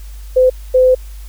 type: tone bursts at uneven times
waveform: sine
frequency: 511 Hz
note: C5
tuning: 41 cents flat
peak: -6 dBFS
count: 2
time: 0.36-0.5 / 0.74-0.95 s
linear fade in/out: 10 ms
effects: added 50 Hz sine -28 dBFS peak until 1.28 s + white hiss -45 dBFS RMS until 1.28 s